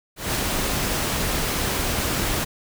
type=noise with ADSR envelope; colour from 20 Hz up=pink; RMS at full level=-22 dBFS; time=0.16-2.45 s; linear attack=190 ms; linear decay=3 ms; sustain=-2 dB; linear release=17 ms; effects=none